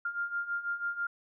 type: beating tone pair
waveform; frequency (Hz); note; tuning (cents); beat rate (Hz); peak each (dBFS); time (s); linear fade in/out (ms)
sine; 1396.9 / 1403; F6 / F6; 0 / +8; 6.1; -37 / -33; 0.05-1.07; 5
effects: none